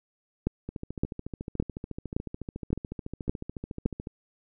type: two click trains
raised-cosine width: 3 ms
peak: -22 / -12 dBFS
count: 48 / 7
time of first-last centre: 0.69-4.071 / 0.47-3.86 s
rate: 13.9 / 1.77 Hz
effects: none